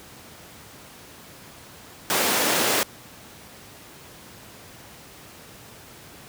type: high-pass noise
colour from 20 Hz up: pink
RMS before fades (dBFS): -22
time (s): 2.1-2.83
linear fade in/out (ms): 0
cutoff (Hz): 300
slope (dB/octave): 12
effects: pink hiss -45 dBFS RMS until 6.28 s + high-pass 80 Hz 12 dB/octave